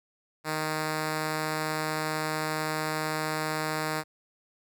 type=tone; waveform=5% pulse; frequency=155.56 Hz; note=D#3; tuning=in tune; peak=-17 dBFS; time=0.44-4.04 s; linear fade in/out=50 ms; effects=none